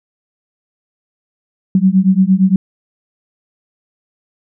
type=beating tone pair; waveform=sine; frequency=185 / 193.7 Hz; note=F#3 / G3; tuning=0 / -20 cents; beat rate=8.7 Hz; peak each=-11 dBFS; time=1.75-2.56 s; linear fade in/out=2 ms; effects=none